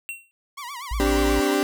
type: tone with exponential decay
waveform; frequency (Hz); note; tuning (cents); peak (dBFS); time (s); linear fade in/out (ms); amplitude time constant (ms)
square; 2730; F7; -40; -27; 0.09-0.31; 0; 47
type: tone with vibrato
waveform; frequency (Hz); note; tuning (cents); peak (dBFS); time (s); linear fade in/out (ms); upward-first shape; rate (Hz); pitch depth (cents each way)
sawtooth; 1046.5; C6; 0; -29; 0.57-1.55; 10; sine; 8.3; 180
type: tone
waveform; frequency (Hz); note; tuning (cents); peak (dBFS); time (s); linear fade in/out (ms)
sine; 54.8; A1; -6; -23; 0.91-1.4; 5
type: chord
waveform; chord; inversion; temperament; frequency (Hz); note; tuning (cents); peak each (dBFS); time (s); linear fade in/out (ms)
35% pulse; C suspended second; none; equal; 261.6 / 293.7 / 392; C4 / D4 / G4; 0 / 0 / 0; -26 / -21 / -21; 1-1.63; 0
effects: none